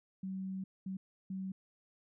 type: tone bursts at uneven times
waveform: sine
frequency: 190.1 Hz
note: F#3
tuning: 47 cents sharp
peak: -37 dBFS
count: 3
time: 0.23-0.64 / 0.86-0.97 / 1.3-1.52 s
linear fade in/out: 5 ms
effects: none